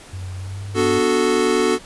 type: tone with pitch glide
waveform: sine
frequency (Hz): 92.5 to 99.71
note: F#2 to G2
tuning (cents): 0 to +30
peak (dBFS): -27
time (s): 0.13-0.99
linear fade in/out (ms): 5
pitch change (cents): +130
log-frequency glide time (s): 0.35-0.67
type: chord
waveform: square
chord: B minor seventh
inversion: none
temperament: equal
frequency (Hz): 246.9 / 293.7 / 370 / 440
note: B3 / D4 / F#4 / A4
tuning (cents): 0 / 0 / 0 / 0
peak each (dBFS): -24 / -25 / -20 / -20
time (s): 0.74-1.79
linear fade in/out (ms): 50
effects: pink hiss -42 dBFS RMS until 1.85 s + resampled to 24000 Hz